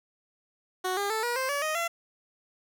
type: tone with pitch steps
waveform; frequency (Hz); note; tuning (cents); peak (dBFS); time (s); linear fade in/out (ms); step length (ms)
15% pulse; 370 / 403.5 / 440 / 479.8 / 523.3 / 570.6 / 622.3 / 678.6; F#4 / G#4 / A4 / A#4 / C5 / C#5 / D#5 / F5; 0 / -50 / 0 / +50 / 0 / +50 / 0 / -50; -21; 0.84-1.88; 10; 130
effects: none